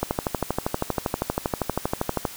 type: click train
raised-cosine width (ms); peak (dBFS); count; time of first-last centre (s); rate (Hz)
1; -8; 29; 0.03-2.252; 12.6
effects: white hiss -40 dBFS RMS until 2.36 s